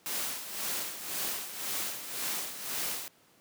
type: noise with tremolo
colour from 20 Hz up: white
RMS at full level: -33 dBFS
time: 0.06-3.08 s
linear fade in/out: 0 ms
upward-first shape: sine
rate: 1.9 Hz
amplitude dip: 65%
effects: pink hiss -63 dBFS RMS until 3.4 s + high-pass 150 Hz 12 dB/octave